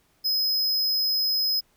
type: tone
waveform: square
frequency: 5080 Hz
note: D#8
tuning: 35 cents sharp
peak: -22 dBFS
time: 0.24-1.61 s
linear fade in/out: 20 ms
effects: pink hiss -65 dBFS RMS until 1.76 s